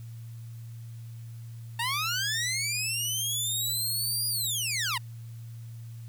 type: linear two-way sweep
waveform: 15% pulse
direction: up then down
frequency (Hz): 897 to 4879 to 897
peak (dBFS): -21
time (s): 1.79-4.98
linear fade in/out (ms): 5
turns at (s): 4.28
effects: added 115 Hz sine -39 dBFS peak until 6.08 s + white hiss -60 dBFS RMS until 6.08 s